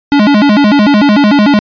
square tone with vibrato, 244.3 Hz, B3, 19 cents flat, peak -5 dBFS, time 0.12-1.59 s, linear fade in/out 0 ms, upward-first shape square, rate 6.7 Hz, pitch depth 270 cents each way, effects resampled to 11025 Hz

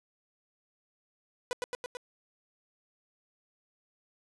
sawtooth tone with echo, 493.9 Hz, B4, in tune, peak -26 dBFS, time 1.51-1.53 s, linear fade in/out 0 ms, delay 110 ms, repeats 4, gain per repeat -2 dB, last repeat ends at 1.97 s, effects resampled to 24000 Hz + 9-bit

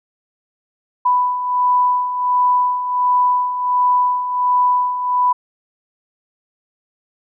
sine beating tone pair, 991 / 992.4 Hz, B5 / B5, +6 / +8 cents, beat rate 1.4 Hz, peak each -21 / -14 dBFS, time 1.05-5.33 s, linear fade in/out 10 ms, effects none

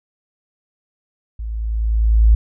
sine tone with level ramp, 55 Hz, A1, in tune, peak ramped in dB -24 to -6 dBFS, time 1.39-2.35 s, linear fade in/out 5 ms, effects none

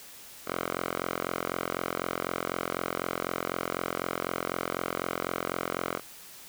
5% pulse tone with band-pass filter, 44 Hz, F1, 14 cents sharp, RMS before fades -33 dBFS, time 0.45-6.01 s, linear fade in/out 50 ms, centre 1100 Hz, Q 0.98, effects white hiss -48 dBFS RMS until 6.48 s

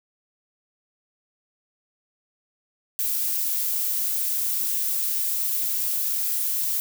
violet noise, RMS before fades -25 dBFS, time 2.99-6.8 s, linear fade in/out 0 ms, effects none

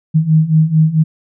sine beating tone pair, 155 / 159.5 Hz, D#3 / D#3, -6 / +43 cents, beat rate 4.5 Hz, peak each -13 / -10 dBFS, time 0.14-1.04 s, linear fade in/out 20 ms, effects none

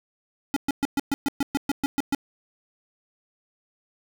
square tone bursts, 280 Hz, C#4, 18 cents sharp, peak -21 dBFS, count 12, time 0.54-2.148 s, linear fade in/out 0 ms, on 24 ms, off 120 ms, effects none

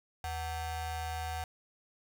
45% pulse ring-modulated tone, 411.5 Hz, G#4, 16 cents flat, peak -32 dBFS, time 0.24-1.44 s, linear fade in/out 2 ms, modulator 332 Hz, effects none

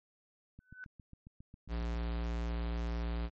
click train, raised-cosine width 5 ms, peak -39 dBFS, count 11, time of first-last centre 0.59-1.949 s, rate 7.36 Hz
sine tone with exponential growth, 1505 Hz, F#6, 29 cents sharp, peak -40 dBFS, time 0.6-0.84 s, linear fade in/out 0 ms, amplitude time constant 52 ms
square tone, 57.9 Hz, A#1, 11 cents flat, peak -34 dBFS, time 1.68-3.3 s, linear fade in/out 50 ms
effects low-pass 5000 Hz 12 dB/octave + MP3 32 kbps

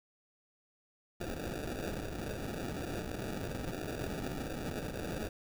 blue noise with sample-and-hold, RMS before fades -39 dBFS, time 1.2-5.29 s, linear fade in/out 10 ms, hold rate 1050 Hz, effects none

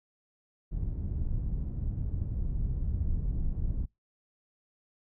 pink low-pass noise, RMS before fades -31 dBFS, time 0.71-3.86 s, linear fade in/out 20 ms, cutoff 120 Hz, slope 12 dB/octave, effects noise-tail reverb RT60 0.2 s tail -25 dB re dry

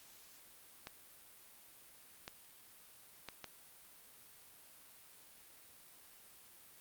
clicks, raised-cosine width 0.2 ms, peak -27 dBFS, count 4, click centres 0.871 / 2.279 / 3.287 / 3.443 s, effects white hiss -60 dBFS RMS until 6.8 s + Opus 48 kbps

